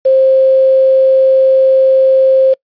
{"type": "tone with quantisation", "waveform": "sine", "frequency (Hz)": 529, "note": "C5", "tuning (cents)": 19, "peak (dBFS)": -5, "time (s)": [0.05, 2.54], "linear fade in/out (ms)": 10, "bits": 5, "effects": ["noise-tail reverb RT60 0.1 s tail -26 dB re dry", "resampled to 11025 Hz"]}